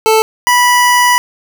25% pulse tone pair in turn, 440 / 980.9 Hz, A4 / B5, 0 / -12 cents, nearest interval octave + major second, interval 1388 cents, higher second, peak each -3 dBFS, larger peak neither, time 0.06-0.22 / 0.47-1.18 s, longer second, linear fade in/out 0 ms, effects none

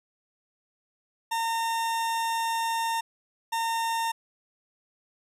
40% pulse tone pair in turn, 913 / 913 Hz, A#5 / A#5, -36 / -36 cents, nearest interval unison, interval 0 cents, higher neither, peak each -25 dBFS, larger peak neither, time 1.31-3.01 / 3.52-4.12 s, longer first, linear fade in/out 10 ms, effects resampled to 32000 Hz + 10-bit

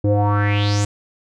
square tone with low-pass filter sweep, 102.7 Hz, G#2, 19 cents flat, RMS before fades -17 dBFS, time 0.04-0.85 s, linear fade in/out 5 ms, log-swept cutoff 400 to 7900 Hz, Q 5.2, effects none

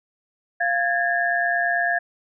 sine tone cluster, 693 / 1653 / 1782 Hz, F5 / G#6 / A6, -14 / -9 / +22 cents, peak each -23 / -22 / -26 dBFS, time 0.6-1.99 s, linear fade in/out 10 ms, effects none

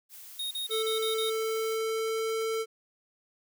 blue noise, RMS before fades -47 dBFS, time 0.09-1.79 s, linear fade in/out 50 ms
square tone bursts, 3729 Hz, A#7, in tune, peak -32 dBFS, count 6, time 0.39-1.3 s, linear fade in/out 5 ms, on 120 ms, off 38 ms
square tone with pitch glide, 441.1 to 446 Hz, A4 to A4, +4 to +23 cents, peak -29 dBFS, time 0.69-2.66 s, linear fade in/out 50 ms, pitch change +19 cents, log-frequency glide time 0.85-2.4 s
effects none

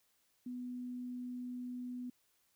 sine tone, 247.9 Hz, B3, 7 cents sharp, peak -40 dBFS, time 0.46-2.1 s, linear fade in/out 5 ms, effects white hiss -75 dBFS RMS until 2.55 s

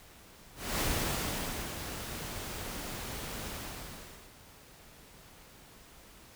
pink noise with ADSR envelope, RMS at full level -31 dBFS, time 0.55-4.35 s, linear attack 250 ms, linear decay 920 ms, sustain -9 dB, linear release 870 ms, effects pink hiss -55 dBFS RMS until 6.35 s

